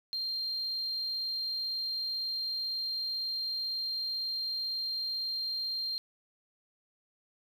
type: tone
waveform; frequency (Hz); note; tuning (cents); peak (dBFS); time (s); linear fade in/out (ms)
triangle; 4186; C8; 0; -29; 0.13-5.98; 0
effects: tanh soft clip ceiling -29 dBFS + 10-bit